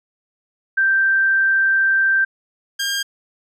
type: tone pair in turn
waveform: sine / 15% pulse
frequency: 1568 / 1607.4 Hz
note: G6 / G6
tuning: 0 / +43 cents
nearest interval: unison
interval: 43 cents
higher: second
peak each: -13 dBFS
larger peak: neither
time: 0.77-2.25 / 2.79-3.03 s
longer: first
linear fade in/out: 10 ms
effects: resampled to 32000 Hz